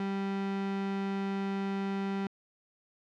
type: tone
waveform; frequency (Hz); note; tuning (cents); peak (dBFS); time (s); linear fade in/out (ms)
35% pulse; 196; G3; 0; -29; 0-2.27; 2
effects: low-pass 3000 Hz 12 dB/octave